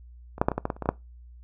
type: clicks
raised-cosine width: 1 ms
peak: -24 / -6 / -6 / -14 / -12 / -12 / -13 / -30 / -17 / -16 / -6 dBFS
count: 11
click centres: 0.381 / 0.415 / 0.485 / 0.517 / 0.58 / 0.654 / 0.702 / 0.765 / 0.823 / 0.858 / 0.89 s
effects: noise-tail reverb RT60 0.2 s tail -21 dB re dry + added 60 Hz sine -45 dBFS peak until 1.43 s